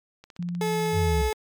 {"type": "click train", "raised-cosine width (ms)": 0.2, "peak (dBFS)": -29, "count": 11, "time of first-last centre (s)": [0.24, 0.861], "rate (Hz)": 16.1}
{"type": "tone with pitch glide", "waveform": "sine", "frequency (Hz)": [174.61, 162.92], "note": ["F3", "E3"], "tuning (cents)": [0, -20], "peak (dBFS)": -27, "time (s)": [0.39, 1.22], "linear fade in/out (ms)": 5, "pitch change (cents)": -120, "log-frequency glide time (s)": [0.59, 1.02]}
{"type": "tone", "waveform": "30% pulse", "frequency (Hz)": 431.1, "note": "A4", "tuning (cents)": -35, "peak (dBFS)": -22, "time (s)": [0.61, 1.33], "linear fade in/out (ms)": 2}
{"type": "linear sweep", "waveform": "sine", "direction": "down", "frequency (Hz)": [99.7, 57.8], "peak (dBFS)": -22, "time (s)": [0.92, 1.31], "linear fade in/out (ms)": 50}
{"effects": ["MP3 96 kbps"]}